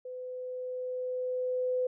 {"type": "tone with level ramp", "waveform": "sine", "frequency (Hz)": 505, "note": "B4", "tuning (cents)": 39, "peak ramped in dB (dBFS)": [-38, -26], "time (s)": [0.05, 1.87], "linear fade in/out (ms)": 5, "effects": []}